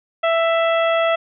harmonic tone, 662 Hz, E5, 7 cents sharp, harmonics 1 / 2 / 3 / 4 / 5, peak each -16 / -22 / -26 / -28 / -30 dBFS, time 0.23-1.16 s, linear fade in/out 10 ms, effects none

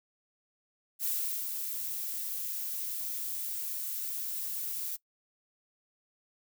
violet noise with ADSR envelope, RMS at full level -31 dBFS, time 0.99-4.97 s, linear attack 58 ms, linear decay 400 ms, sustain -5 dB, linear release 21 ms, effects noise-tail reverb RT60 0.1 s tail -21 dB re dry

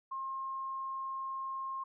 sine tone, 1068 Hz, C6, 35 cents sharp, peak -36 dBFS, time 0.11-1.84 s, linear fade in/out 10 ms, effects none

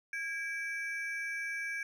triangle ring-modulated tone, 1975.5 Hz, B6, in tune, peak -30 dBFS, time 0.13-1.83 s, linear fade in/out 2 ms, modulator 338 Hz, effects none

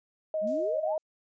sine tone with vibrato, 625 Hz, D#5, 8 cents sharp, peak -27 dBFS, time 0.34-0.98 s, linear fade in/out 2 ms, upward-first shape sine, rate 13 Hz, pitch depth 15 cents each way
sine exponential sweep, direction up, 190 to 992 Hz, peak -32 dBFS, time 0.41-0.97 s, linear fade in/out 50 ms
violet noise with exponential decay, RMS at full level -46 dBFS, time 0.47-1.03 s, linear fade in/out 5 ms, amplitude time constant 120 ms
effects resampled to 16000 Hz

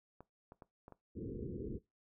clicks, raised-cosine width 1 ms, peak -38 dBFS, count 5, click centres 0.206 / 0.521 / 0.622 / 0.881 / 0.923 s
white low-pass noise, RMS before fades -43 dBFS, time 1.15-1.79 s, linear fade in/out 20 ms, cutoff 460 Hz, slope 96 dB/octave
effects noise-tail reverb RT60 0.2 s tail -20 dB re dry

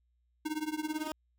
square tone with tremolo, 308.2 Hz, D#4, 16 cents flat, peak -30 dBFS, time 0.45-1.08 s, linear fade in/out 10 ms, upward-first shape triangle, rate 18 Hz, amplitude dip 95%
15% pulse tone with exponential growth, 311.1 Hz, D#4, in tune, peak -27 dBFS, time 0.76-1.12 s, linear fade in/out 0 ms, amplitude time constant 78 ms
effects added 60 Hz sine -70 dBFS peak until 1.38 s

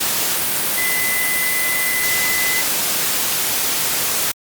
sine tone in noise, 2016 Hz, B6, 35 cents sharp, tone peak -20 dBFS, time 0.77-2.62 s, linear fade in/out 10 ms, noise white, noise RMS -19 dBFS, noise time 0-4.32 s, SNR -4 dB, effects high-pass 100 Hz 12 dB/octave + Opus 48 kbps

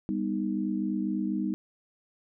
sine chord, G augmented, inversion none, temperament equal with one note detuned, 198.85 / 246.9 / 311.1 Hz, G3 / B3 / D#4, +25 / 0 / 0 cents, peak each -30 / -33 / -31 dBFS, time 0.09-1.54 s, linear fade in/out 0 ms, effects none

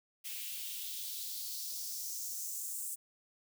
blue noise with high-pass filter sweep, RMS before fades -41 dBFS, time 0.24-2.96 s, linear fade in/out 20 ms, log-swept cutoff 2500 to 8300 Hz, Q 2.6, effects none

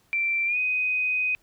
sine tone with pitch glide, 2349 to 2503 Hz, D7 to D#7, 0 to +10 cents, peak -22 dBFS, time 0.13-1.35 s, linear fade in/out 0 ms, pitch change +110 cents, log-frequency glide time 0.46-0.58 s, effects pink hiss -64 dBFS RMS until 1.42 s

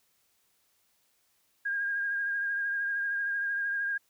sine tone with vibrato, 1619 Hz, G#6, 45 cents flat, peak -28 dBFS, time 1.65-3.98 s, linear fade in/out 10 ms, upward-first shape sine, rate 13 Hz, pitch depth 25 cents each way, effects white hiss -71 dBFS RMS until 4.09 s

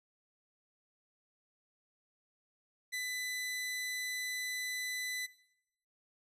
sawtooth tone, 2000 Hz, B6, 21 cents sharp, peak -32 dBFS, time 2.92-5.27 s, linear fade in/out 20 ms, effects noise-tail reverb RT60 0.8 s tail -19 dB re dry + resampled to 32000 Hz

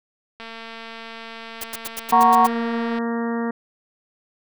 click train, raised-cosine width 0.3 ms, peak -21 dBFS, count 588, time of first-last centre 0.4-2.986 s, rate 227 Hz
white noise bursts, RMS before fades -29 dBFS, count 8, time 1.61-2.472 s, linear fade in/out 5 ms, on 29 ms, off 90 ms
sine chord, F# major, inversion none, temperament equal, 740 / 932.3 / 1108.7 Hz, F#5 / A#5 / C#6, 0 / 0 / 0 cents, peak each -16 dBFS, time 2.12-2.47 s, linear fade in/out 10 ms
harmonic tone, 232.6 Hz, A#3, 4 cents flat, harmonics 1 / 2 / 3 / 4 / 5 / 6 / 7 / 8, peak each -23 / -28 / -35 / -34 / -36 / -39 / -41 / -37 dBFS, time 2.12-3.51 s, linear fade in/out 5 ms
effects none

